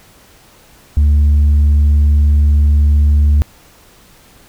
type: tone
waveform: sine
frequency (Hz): 73.42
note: D2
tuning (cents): 0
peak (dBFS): -4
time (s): 0.97-3.42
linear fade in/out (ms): 0
effects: tanh soft clip ceiling -6 dBFS + pink hiss -45 dBFS RMS until 4.48 s